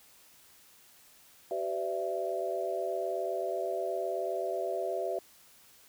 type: tone cluster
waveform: sine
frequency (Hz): 382.2 / 505 / 593 / 672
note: G4 / B4 / D5 / E5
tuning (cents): -44 / +39 / +17 / +33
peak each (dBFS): -36 / -38 / -37 / -34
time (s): 1.51-5.19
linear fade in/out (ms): 2
effects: white hiss -59 dBFS RMS until 5.88 s